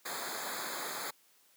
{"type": "noise with comb filter", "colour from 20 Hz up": "pink", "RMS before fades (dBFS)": -39, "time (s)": [0.05, 1.11], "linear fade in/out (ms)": 10, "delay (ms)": 0.35, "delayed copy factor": -1, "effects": ["white hiss -66 dBFS RMS until 1.56 s", "high-pass 200 Hz 12 dB/octave"]}